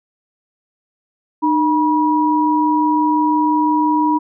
sine tone pair together, 304.3 / 966 Hz, D#4 / B5, -38 / -39 cents, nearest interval octave + minor sixth, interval 1999 cents, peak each -15 dBFS, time 1.42-4.19 s, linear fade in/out 20 ms, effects none

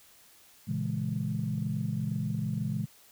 sine chord, A# half-diminished seventh, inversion none, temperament equal, 116.54 / 138.59 / 164.81 / 207.7 Hz, A#2 / C#3 / E3 / G#3, 0 / 0 / 0 / 0 cents, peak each -34 dBFS, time 0.67-2.86 s, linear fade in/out 20 ms, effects tanh soft clip ceiling -19 dBFS + white hiss -58 dBFS RMS until 3.11 s

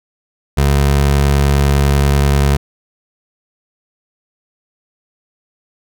25% pulse tone, 70.3 Hz, C#2, 25 cents sharp, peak -6 dBFS, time 0.57-2.57 s, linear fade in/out 10 ms, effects none

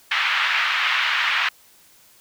white band-pass noise, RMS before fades -21 dBFS, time 0.11-1.49 s, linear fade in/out 5 ms, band 1100 to 2900 Hz, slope 24 dB/octave, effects white hiss -53 dBFS RMS until 2.2 s

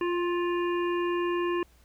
harmonic tone with a mistuned harmonic, 349.2 Hz, F4, in tune, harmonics 1 / 3 / 5 / 7 / 8, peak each -26 / -33 / -39 / -43 / -43 dBFS, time 0.01-1.63 s, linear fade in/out 2 ms, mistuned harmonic 3, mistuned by +16 cents, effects added 60 Hz sine -58 dBFS peak until 1.84 s + pink hiss -63 dBFS RMS until 1.84 s

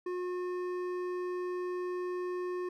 sine tone with hard clipping, 360 Hz, F#4, 47 cents flat, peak -35 dBFS, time 0.06-2.69 s, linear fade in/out 5 ms, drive 10 dB, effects none

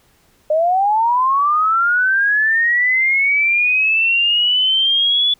sine linear sweep, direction up, 600 to 3450 Hz, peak -12 dBFS, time 0.5-5.34 s, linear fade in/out 5 ms, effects pink hiss -56 dBFS RMS until 5.39 s

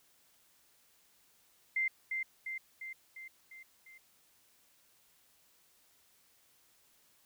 sine tone with echo, 2087 Hz, C7, 5 cents flat, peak -29 dBFS, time 1.76-1.88 s, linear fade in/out 5 ms, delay 350 ms, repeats 6, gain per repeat -4 dB, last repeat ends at 3.98 s, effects white hiss -68 dBFS RMS until 7.25 s

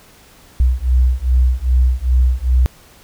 sine beating tone pair, 61.74 / 64.24 Hz, B1 / C2, 0 / -31 cents, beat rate 2.5 Hz, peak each -13 dBFS, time 0.6-2.66 s, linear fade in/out 0 ms, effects tanh soft clip ceiling -5 dBFS + pink hiss -46 dBFS RMS until 3.03 s

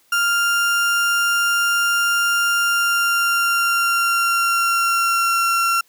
35% pulse tone with pitch glide, 1396.9 to 1366.6 Hz, F6 to F6, 0 to -38 cents, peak -14 dBFS, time 0.12-5.81 s, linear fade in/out 5 ms, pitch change -38 cents, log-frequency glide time 2.57-5.4 s, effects white hiss -58 dBFS RMS until 5.88 s + high-pass 150 Hz 12 dB/octave

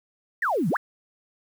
sine exponential two-way sweep, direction down then up, 1975.5 to 143.8 to 1975.5 Hz, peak -21 dBFS, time 0.42-0.77 s, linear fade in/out 5 ms, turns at 0.69 s, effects 8-bit

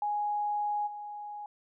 sine tone with level steps, 830.6 Hz, G#5, in tune, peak -28 / -38 dBFS, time 0.02-1.46 s, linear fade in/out 2 ms, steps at 0.86 s, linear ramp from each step 20 ms, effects none

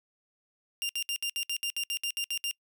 sawtooth tone bursts, 2794 Hz, F7, in tune, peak -26 dBFS, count 13, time 0.82-2.511 s, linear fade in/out 0 ms, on 71 ms, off 64 ms, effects noise-tail reverb RT60 0.1 s tail -26 dB re dry

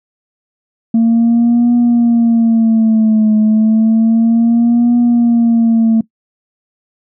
sine tone with vibrato, 227.1 Hz, A#3, 45 cents flat, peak -5 dBFS, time 0.94-6.01 s, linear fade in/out 5 ms, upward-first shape triangle, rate 0.31 Hz, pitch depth 100 cents each way, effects noise-tail reverb RT60 0.1 s tail -20 dB re dry + tanh soft clip ceiling -5 dBFS

